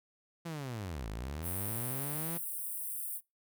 sawtooth linear two-way sweep, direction down then up, 172.5 to 49.71 to 172.5 Hz, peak -34 dBFS, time 0.45-2.38 s, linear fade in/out 10 ms, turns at 1.09 s
white high-pass noise, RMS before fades -39 dBFS, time 1.42-3.21 s, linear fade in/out 50 ms, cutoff 8500 Hz, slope 96 dB/octave
effects noise-tail reverb RT60 0.2 s tail -22 dB re dry

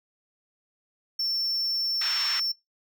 triangle tone, 5410 Hz, E8, 44 cents sharp, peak -24 dBFS, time 1.19-2.52 s, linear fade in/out 5 ms
pink band-pass noise, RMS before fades -33 dBFS, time 2.01-2.4 s, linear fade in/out 5 ms, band 1200 to 5500 Hz, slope 24 dB/octave
effects noise-tail reverb RT60 0.2 s tail -21 dB re dry

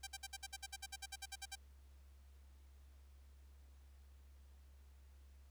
5% pulse tone bursts, 784 Hz, G5, in tune, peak -33 dBFS, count 16, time 0.03-1.556 s, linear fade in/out 10 ms, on 41 ms, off 58 ms, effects added 68 Hz sine -59 dBFS peak until 5.5 s + pink hiss -75 dBFS RMS until 5.5 s

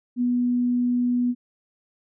sine tone, 245 Hz, B3, 14 cents flat, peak -19 dBFS, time 0.16-1.35 s, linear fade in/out 50 ms, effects none

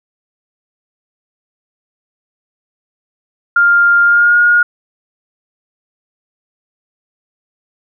sine tone with pitch glide, 1401 to 1432.1 Hz, F6 to F6, +5 to +43 cents, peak -6 dBFS, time 3.56-4.63 s, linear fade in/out 5 ms, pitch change +38 cents, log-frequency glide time 4.04-4.37 s, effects none

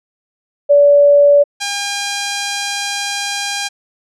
sine / 5% pulse tone pair in turn, 575 / 806.4 Hz, D5 / G5, -37 / +49 cents, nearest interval tritone, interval 586 cents, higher second, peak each -5 dBFS, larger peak neither, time 0.69-1.44 / 1.6-3.69 s, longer second, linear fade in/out 20 ms, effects low-pass 7000 Hz 12 dB/octave

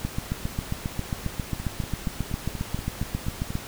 two click trains, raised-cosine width 5 ms, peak -20 / -14 dBFS, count 9 / 27, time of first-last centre 1.6-3.505 / 0.05-3.554 s, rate 4.2 / 7.42 Hz, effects pink hiss -39 dBFS RMS until 3.67 s

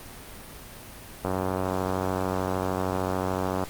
click train, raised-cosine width 1 ms, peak -13 dBFS, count 224, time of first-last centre 1.25-3.638 s, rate 93.4 Hz, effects pink hiss -43 dBFS RMS until 3.69 s + Opus 32 kbps

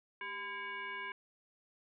sine tone with frequency modulation, 1630 Hz, G#6, 33 cents flat, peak -39 dBFS, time 0.21-1.12 s, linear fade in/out 2 ms, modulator 618 Hz, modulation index 1.4, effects none

